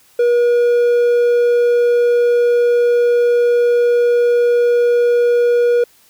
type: tone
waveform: triangle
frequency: 480 Hz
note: B4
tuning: 49 cents flat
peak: -8 dBFS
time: 0.19-5.84 s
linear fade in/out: 5 ms
effects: white hiss -51 dBFS RMS until 6.09 s